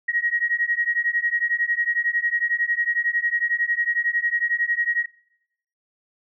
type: beating tone pair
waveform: sine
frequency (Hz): 1887 / 1898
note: A#6 / A#6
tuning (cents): +21 / +31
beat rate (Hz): 11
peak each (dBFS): -23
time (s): 0.08-5.06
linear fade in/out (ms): 10
effects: noise-tail reverb RT60 0.8 s tail -24 dB re dry